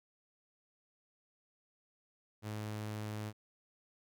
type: tone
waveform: sawtooth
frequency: 106.6 Hz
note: G#2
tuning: 46 cents sharp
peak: -35 dBFS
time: 2.42-3.33 s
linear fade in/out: 50 ms
effects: none